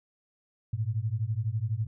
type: beating tone pair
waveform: sine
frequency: 104.3 / 116.3 Hz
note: G#2 / A#2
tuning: +8 / -4 cents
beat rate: 12 Hz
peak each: -30 / -30 dBFS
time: 0.73-1.87 s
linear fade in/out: 5 ms
effects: none